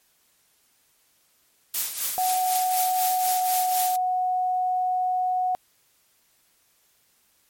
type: noise with tremolo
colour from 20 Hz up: blue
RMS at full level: -24 dBFS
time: 1.74-3.96 s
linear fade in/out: 2 ms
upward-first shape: triangle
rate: 4 Hz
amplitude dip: 65%
type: tone with pitch glide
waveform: sine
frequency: 740 to 735.7 Hz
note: F#5 to F#5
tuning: 0 to -10 cents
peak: -21 dBFS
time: 2.18-5.55 s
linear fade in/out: 0 ms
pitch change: -10 cents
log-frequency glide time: 3-3.83 s
effects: white hiss -64 dBFS RMS until 7.49 s + MP3 64 kbps